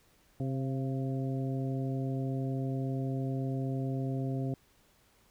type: harmonic tone with a mistuned harmonic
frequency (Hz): 132.7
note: C3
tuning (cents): +25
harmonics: 1 / 2 / 3 / 4 / 5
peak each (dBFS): -32 / -36 / -42 / -45 / -45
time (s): 0.4-4.54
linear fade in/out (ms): 2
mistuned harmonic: 5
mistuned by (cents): +42
effects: pink hiss -66 dBFS RMS until 5.3 s